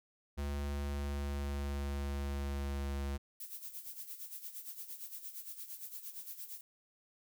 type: tone with pitch glide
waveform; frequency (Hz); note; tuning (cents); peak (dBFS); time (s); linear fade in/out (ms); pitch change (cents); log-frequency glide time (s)
square; 71.4 to 69.69; D2 to C#2; -48 to +10; -36; 0.37-3.18; 20; -42; 0.66-2.9
type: noise with tremolo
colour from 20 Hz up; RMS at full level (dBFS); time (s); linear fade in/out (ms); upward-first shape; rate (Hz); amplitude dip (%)
violet; -44; 3.4-6.61; 2; sine; 8.7; 70
effects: none